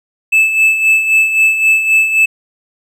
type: tone with tremolo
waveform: triangle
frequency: 2622 Hz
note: E7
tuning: 10 cents flat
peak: -4 dBFS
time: 0.32-2.26 s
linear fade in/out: 10 ms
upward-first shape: sine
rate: 3.8 Hz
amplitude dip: 60%
effects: none